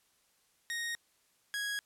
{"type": "tone pair in turn", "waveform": "sawtooth", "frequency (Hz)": [1866, 1656.4], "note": ["A#6", "G#6"], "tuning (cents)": [1, -5], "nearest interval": "major second", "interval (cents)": 206, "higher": "first", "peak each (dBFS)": [-31, -30], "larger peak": "second", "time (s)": [[0.7, 0.95], [1.54, 1.79]], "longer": "neither", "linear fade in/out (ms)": 0, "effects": ["white hiss -71 dBFS RMS until 1.85 s", "low-pass 12000 Hz 12 dB/octave"]}